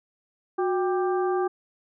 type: harmonic tone with a mistuned harmonic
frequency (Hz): 394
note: G4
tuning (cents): +9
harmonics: 1 / 2 / 3 / 4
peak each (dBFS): -23 / -29 / -33 / -40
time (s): 0.58-1.48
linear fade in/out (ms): 10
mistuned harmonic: 1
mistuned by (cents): -130
effects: none